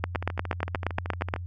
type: two click trains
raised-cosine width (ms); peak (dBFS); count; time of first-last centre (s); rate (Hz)
0.5; -10 / -18; 12 / 17; 0.04-1.339 / 0.15-1.362; 8.47 / 13.2
effects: added 88 Hz sine -33 dBFS peak until 1.46 s